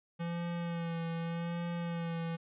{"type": "tone with vibrato", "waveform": "square", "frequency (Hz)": 168.9, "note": "E3", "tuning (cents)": 42, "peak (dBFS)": -35, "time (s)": [0.19, 2.37], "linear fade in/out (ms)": 20, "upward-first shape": "sine", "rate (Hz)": 0.84, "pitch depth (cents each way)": 29, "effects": ["resampled to 8000 Hz"]}